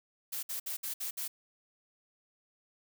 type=noise bursts; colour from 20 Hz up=blue; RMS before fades=-37 dBFS; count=6; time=0.32-1.28 s; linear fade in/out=10 ms; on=110 ms; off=60 ms; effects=none